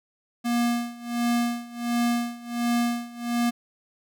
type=tone with tremolo; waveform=square; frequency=238 Hz; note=A#3; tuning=36 cents sharp; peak=-21 dBFS; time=0.44-3.51 s; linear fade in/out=20 ms; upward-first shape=sine; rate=1.4 Hz; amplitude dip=90%; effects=none